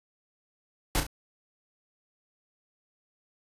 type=noise with echo; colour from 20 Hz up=pink; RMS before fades=-25 dBFS; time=0.95-1 s; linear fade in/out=0 ms; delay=33 ms; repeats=2; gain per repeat=-7 dB; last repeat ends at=1.066 s; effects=resampled to 32000 Hz